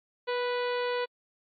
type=harmonic tone with a mistuned harmonic; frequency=493 Hz; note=B4; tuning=3 cents flat; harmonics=1 / 2 / 3 / 4 / 5 / 6 / 7 / 8 / 9; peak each=-29 / -35 / -39 / -41 / -43 / -45 / -46 / -47 / -48 dBFS; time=0.27-1.06 s; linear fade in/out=20 ms; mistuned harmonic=1; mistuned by=-16 cents; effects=AAC 48 kbps